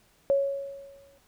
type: tone with exponential decay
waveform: sine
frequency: 554.4 Hz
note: C#5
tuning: in tune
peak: -18 dBFS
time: 0.3-1.18 s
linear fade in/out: 0 ms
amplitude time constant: 190 ms
effects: pink hiss -63 dBFS RMS until 1.27 s